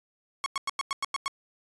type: tone bursts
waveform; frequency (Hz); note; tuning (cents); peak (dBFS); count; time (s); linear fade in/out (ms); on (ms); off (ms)
sawtooth; 1100; C#6; -14; -23; 8; 0.44-1.28; 0; 21; 96
effects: resampled to 22050 Hz